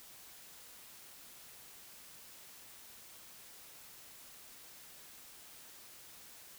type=silence; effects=white hiss -55 dBFS RMS until 6.58 s